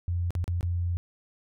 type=tone with dropouts; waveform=sine; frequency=87.31 Hz; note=F2; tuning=in tune; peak=-25 dBFS; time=0.08-0.97 s; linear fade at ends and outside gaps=0 ms; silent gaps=0.306-0.352 / 0.442-0.479 / 0.609-0.629 s; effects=none